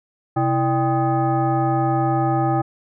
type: tone with frequency modulation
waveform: sine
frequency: 329.6 Hz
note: E4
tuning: in tune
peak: -16 dBFS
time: 0.36-2.62 s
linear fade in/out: 10 ms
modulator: 460 Hz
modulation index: 1.5
effects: none

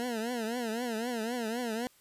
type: tone with vibrato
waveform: 20% pulse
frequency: 233.1 Hz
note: A#3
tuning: in tune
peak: -27 dBFS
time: 0-1.87 s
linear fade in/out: 0 ms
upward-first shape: triangle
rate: 3.9 Hz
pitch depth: 150 cents each way
effects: white hiss -63 dBFS RMS until 2 s + resampled to 32000 Hz

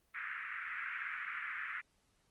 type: band-pass noise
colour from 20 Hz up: white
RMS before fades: -42 dBFS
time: 0.14-1.81 s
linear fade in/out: 10 ms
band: 1300 to 2200 Hz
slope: 48 dB/octave
effects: pink hiss -75 dBFS RMS until 2.3 s + Opus 24 kbps

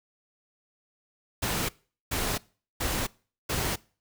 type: noise bursts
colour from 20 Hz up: pink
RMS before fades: -29 dBFS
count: 4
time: 1.42-3.76 s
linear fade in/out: 10 ms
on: 270 ms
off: 420 ms
effects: noise-tail reverb RT60 0.4 s tail -23 dB re dry

